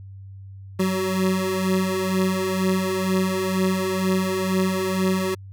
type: beating tone pair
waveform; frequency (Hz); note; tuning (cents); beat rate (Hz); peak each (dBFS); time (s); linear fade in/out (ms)
25% pulse; 186.4 / 188.5; F#3 / F#3; +13 / +32; 2.1; -22 / -18; 0.79-5.35; 10
effects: added 97 Hz sine -37 dBFS peak until 5.52 s